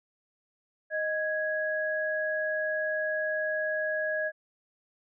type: tone pair together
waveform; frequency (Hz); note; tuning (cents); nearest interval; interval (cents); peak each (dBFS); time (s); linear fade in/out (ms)
sine; 622.2 / 1661.2; D#5 / G#6; 0 / 0; octave + perfect fourth; 1700; -30 / -30; 0.9-4.32; 50
effects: none